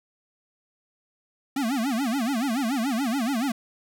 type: tone with vibrato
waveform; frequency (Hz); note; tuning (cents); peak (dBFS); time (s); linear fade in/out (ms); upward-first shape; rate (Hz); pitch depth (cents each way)
square; 250.5; B3; +25; -24; 1.56-3.52; 5; sine; 7; 240
effects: none